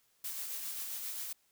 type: noise with tremolo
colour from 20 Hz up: blue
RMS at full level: -39 dBFS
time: 0.24-1.33 s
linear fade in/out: 5 ms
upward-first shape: sine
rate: 7.5 Hz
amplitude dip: 30%
effects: white hiss -72 dBFS RMS until 1.51 s